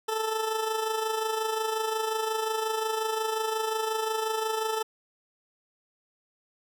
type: tone with amplitude modulation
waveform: 20% pulse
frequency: 440 Hz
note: A4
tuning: in tune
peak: -20 dBFS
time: 0.08-4.83 s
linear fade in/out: 10 ms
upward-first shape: sine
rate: 25.6 Hz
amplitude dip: 50%
effects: none